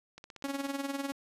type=click train; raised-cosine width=0.2 ms; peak=-30 dBFS; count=9; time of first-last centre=0.18-0.668 s; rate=16.4 Hz
type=tone with tremolo; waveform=sawtooth; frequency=277.2 Hz; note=C#4; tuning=in tune; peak=-27 dBFS; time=0.44-1.12 s; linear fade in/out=0 ms; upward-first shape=sine; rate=20 Hz; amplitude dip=70%
effects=resampled to 32000 Hz